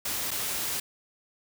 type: noise with dropouts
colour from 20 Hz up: white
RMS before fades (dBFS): -31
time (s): 0.05-0.8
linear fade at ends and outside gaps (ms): 5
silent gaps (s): 0.308-0.313
effects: none